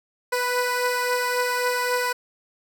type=beating tone pair; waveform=15% pulse; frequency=493.9 / 497.6 Hz; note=B4 / B4; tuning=0 / +13 cents; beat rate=3.7 Hz; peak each=-16 / -23 dBFS; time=0.32-2.13 s; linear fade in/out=10 ms; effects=none